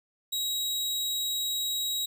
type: tone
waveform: sawtooth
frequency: 3830 Hz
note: A#7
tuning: 46 cents sharp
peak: -25 dBFS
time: 0.32-2.06 s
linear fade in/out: 10 ms
effects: none